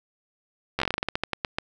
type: slowing click train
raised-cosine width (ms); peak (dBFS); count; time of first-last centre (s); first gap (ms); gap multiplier
0.3; -9; 16; 0.79-1.585; 12; 1.19
effects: none